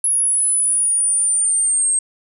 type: linear sweep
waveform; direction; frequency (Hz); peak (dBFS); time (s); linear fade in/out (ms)
sine; down; 10548 to 8380; -14; 0.04-1.99; 2
effects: none